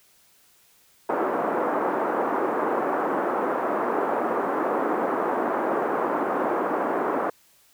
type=band-pass noise; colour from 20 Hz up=pink; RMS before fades=-25 dBFS; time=1.09-7.3 s; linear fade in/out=5 ms; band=290 to 1300 Hz; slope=24 dB/octave; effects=white hiss -59 dBFS RMS until 7.73 s